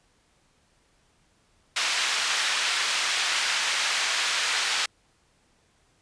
pink band-pass noise, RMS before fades -26 dBFS, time 1.76-4.86 s, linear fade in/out 5 ms, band 1600 to 5600 Hz, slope 12 dB/octave, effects pink hiss -65 dBFS RMS until 6.01 s + resampled to 22050 Hz

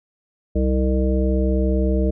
harmonic tone with a mistuned harmonic, 64.7 Hz, C2, 19 cents flat, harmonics 1 / 3 / 5 / 7 / 9, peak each -18 / -23 / -25 / -26 / -28 dBFS, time 0.55-2.11 s, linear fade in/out 10 ms, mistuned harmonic 9, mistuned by +59 cents, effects none

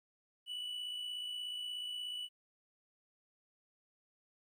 triangle tone with amplitude modulation, 2960 Hz, F#7, in tune, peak -36 dBFS, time 0.46-2.29 s, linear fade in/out 50 ms, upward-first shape sine, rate 56.7 Hz, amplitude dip 40%, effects 13-bit

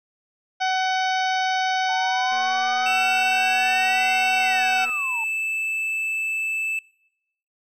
harmonic tone, 751 Hz, F#5, 26 cents sharp, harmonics 1 / 2 / 3 / 4 / 5 / 6 / 7 / 8, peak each -21 / -27 / -31 / -33 / -35 / -37 / -38 / -39 dBFS, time 0.6-4.86 s, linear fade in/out 20 ms
sine exponential two-way sweep, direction up then down, 877 to 2295 to 877 Hz, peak -31 dBFS, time 1.89-5.24 s, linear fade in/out 2 ms, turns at 4.36 s
click train, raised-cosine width 0.5 ms, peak -28 dBFS, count 622, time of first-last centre 2.32-4.897 s, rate 241 Hz
triangle tone with pitch glide, 2669 to 2632 Hz, E7 to E7, +21 to -3 cents, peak -21 dBFS, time 2.86-6.79 s, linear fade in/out 2 ms, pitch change -24 cents, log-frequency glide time 4.48-4.62 s
effects noise-tail reverb RT60 0.9 s tail -25 dB re dry

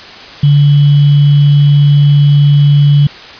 sine tone with sample-and-hold, 144.3 Hz, D3, 30 cents flat, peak -3 dBFS, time 0.43-3.07 s, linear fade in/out 5 ms, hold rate 3150 Hz, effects white hiss -30 dBFS RMS until 3.39 s + resampled to 11025 Hz

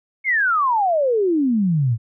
sine exponential sweep, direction down, 2217 to 107 Hz, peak -15 dBFS, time 0.24-1.98 s, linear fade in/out 50 ms, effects none

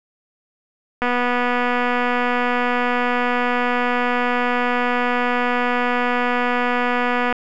click train, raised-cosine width 0.5 ms, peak -6 dBFS, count 1546, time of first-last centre 1.02-7.326 s, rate 245 Hz, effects none

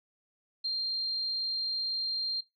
sine tone, 4186 Hz, C8, in tune, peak -29 dBFS, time 0.64-2.41 s, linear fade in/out 10 ms, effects noise-tail reverb RT60 0.2 s tail -18 dB re dry

